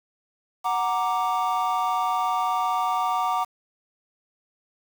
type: chord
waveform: triangle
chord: Gb augmented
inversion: none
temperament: equal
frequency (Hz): 740 / 932.3 / 1174.7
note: Gb5 / Bb5 / D6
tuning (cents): 0 / 0 / 0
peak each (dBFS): -24 / -25 / -24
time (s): 0.64-3.45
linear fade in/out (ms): 20
effects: 7-bit